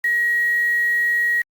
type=tone with quantisation; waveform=sine; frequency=1899 Hz; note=A#6; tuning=32 cents sharp; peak=-16 dBFS; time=0.04-1.42 s; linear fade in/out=5 ms; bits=6; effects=Opus 48 kbps

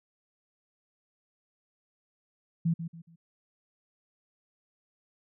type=tone with echo; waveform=sine; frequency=166.2 Hz; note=E3; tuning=15 cents sharp; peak=-23 dBFS; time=2.65-2.74 s; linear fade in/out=10 ms; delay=140 ms; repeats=3; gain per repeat=-10 dB; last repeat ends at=3.16 s; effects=none

